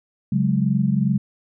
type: chord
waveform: sine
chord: C# suspended fourth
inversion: none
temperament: equal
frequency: 138.59 / 185 / 207.7 Hz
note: C#3 / F#3 / G#3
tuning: 0 / 0 / 0 cents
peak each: -21 dBFS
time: 0.32-1.18 s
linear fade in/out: 5 ms
effects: none